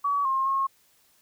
sine tone with pitch steps, 1136 / 1067 / 1083 Hz, C#6 / C6 / C#6, +42 / +34 / -41 cents, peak -22 dBFS, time 0.04-0.67 s, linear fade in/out 10 ms, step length 210 ms, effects white hiss -63 dBFS RMS until 1.21 s

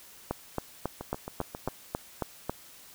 two click trains, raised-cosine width 1 ms, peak -22 / -15 dBFS, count 6 / 9, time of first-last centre 1.01-1.684 / 0.31-2.496 s, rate 7.42 / 3.66 Hz, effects white hiss -52 dBFS RMS until 2.94 s

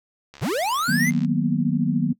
click train, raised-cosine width 0.2 ms, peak -25 dBFS, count 66, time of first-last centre 0.34-1.248 s, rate 71.6 Hz
square linear sweep, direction up, 76.2 to 2128 Hz, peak -22 dBFS, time 0.41-1.11 s, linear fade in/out 20 ms
sine chord, B major seventh, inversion first, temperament equal, 155.56 / 185 / 233.1 / 246.9 Hz, D#3 / F#3 / A#3 / B3, 0 / 0 / 0 / 0 cents, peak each -24 dBFS, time 0.88-2.13 s, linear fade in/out 10 ms
effects noise-tail reverb RT60 0.1 s tail -18 dB re dry

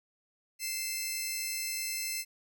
10% pulse tone pair together, 2093 / 2634 Hz, C7 / E7, 0 / -2 cents, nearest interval major third, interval 398 cents, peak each -27 dBFS, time 0.59-2.25 s, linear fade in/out 50 ms, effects none

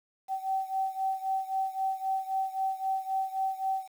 sine beating tone pair, 767 / 770.8 Hz, G5 / G5, -38 / -29 cents, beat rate 3.8 Hz, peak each -30 / -33 dBFS, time 0.28-3.88 s, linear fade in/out 50 ms, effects 9-bit

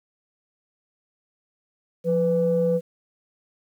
sine tone pair together, 174.61 / 497.3 Hz, F3 / B4, 0 / +12 cents, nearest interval octave + tritone, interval 1812 cents, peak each -23 / -19 dBFS, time 2.04-2.81 s, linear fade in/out 50 ms, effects tanh soft clip ceiling -11 dBFS + 9-bit

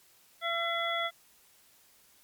harmonic tone, 676 Hz, E5, 43 cents sharp, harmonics 1 / 2 / 3 / 5, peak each -34 / -34 / -34 / -35 dBFS, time 0.41-1.11 s, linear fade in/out 50 ms, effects white hiss -62 dBFS RMS until 2.23 s + MP3 96 kbps

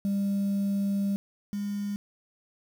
sine tone pair in turn, 198.9 / 203.4 Hz, G3 / G#3, +25 / -36 cents, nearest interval unison, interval 39 cents, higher second, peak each -22 / -28 dBFS, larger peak first, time 0.05-1.16 / 1.53-1.96 s, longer first, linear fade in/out 0 ms, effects tanh soft clip ceiling -23 dBFS + 8-bit

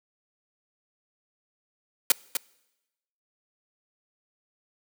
white noise with echo, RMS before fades -18 dBFS, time 2.1-2.12 s, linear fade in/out 2 ms, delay 250 ms, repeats 1, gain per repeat -8 dB, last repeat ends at 2.37 s, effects noise-tail reverb RT60 1.0 s tail -24 dB re dry + high-pass 200 Hz 12 dB/octave

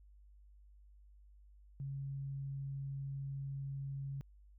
sine tone, 137.6 Hz, C#3, 12 cents flat, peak -39 dBFS, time 1.8-4.21 s, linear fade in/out 0 ms, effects added 50 Hz sine -58 dBFS peak until 4.58 s

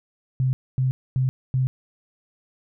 sine tone bursts, 130 Hz, C3, 11 cents flat, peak -18 dBFS, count 4, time 0.4-1.67 s, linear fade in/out 0 ms, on 130 ms, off 250 ms, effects none

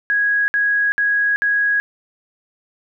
sine tone bursts, 1657 Hz, G#6, 4 cents flat, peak -14 dBFS, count 4, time 0.1-1.8 s, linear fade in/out 0 ms, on 380 ms, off 60 ms, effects none

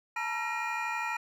triangle tone cluster, 875 / 947 / 1357 / 1881 / 2418 Hz, A5 / A#5 / E6 / A#6 / D7, -10 / +27 / +50 / +15 / +50 cents, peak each -36 / -35 / -36 / -36 / -35 dBFS, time 0.16-1.17 s, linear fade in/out 5 ms, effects none

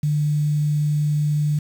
sine tone with quantisation, 149.1 Hz, D3, 27 cents sharp, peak -17 dBFS, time 0.03-1.59 s, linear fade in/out 5 ms, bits 7, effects none

